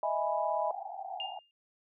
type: chord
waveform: sine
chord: E major seventh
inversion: third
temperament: equal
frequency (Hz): 622.3 / 659.3 / 830.6 / 987.8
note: D#5 / E5 / G#5 / B5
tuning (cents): 0 / 0 / 0 / 0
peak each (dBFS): -34 / -34 / -33 / -35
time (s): 0.03-0.71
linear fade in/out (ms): 2
type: band-pass noise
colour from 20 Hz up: pink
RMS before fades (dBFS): -41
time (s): 0.71-1.39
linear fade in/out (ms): 2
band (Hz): 710 to 820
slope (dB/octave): 96
type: tone with exponential decay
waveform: sine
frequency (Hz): 2813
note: F7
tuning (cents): +12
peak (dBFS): -32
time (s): 1.2-1.51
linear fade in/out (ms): 1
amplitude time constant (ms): 67
effects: none